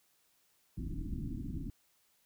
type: low-pass noise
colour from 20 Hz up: pink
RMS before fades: -39 dBFS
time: 0.77-1.7 s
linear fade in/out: 0 ms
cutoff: 330 Hz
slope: 96 dB/octave
effects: white hiss -72 dBFS RMS until 2.25 s